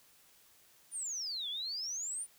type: exponential two-way sweep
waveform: sine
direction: down then up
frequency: 9610 to 3294 to 9610 Hz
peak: -36 dBFS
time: 0.91-2.27 s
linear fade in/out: 50 ms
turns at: 1.49 s
effects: white hiss -64 dBFS RMS until 2.38 s